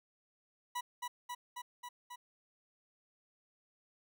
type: tone with echo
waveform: 40% pulse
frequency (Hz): 978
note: B5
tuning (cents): -17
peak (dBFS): -35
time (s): 0.75-0.81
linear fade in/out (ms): 10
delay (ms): 270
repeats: 5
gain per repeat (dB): -2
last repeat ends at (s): 2.16
effects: none